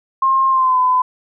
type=tone with pitch glide; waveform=sine; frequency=1065 to 1011 Hz; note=C6 to B5; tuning=+30 to +40 cents; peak=-11 dBFS; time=0.22-1.02 s; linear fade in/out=5 ms; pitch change=-90 cents; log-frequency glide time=0.49-0.79 s; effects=none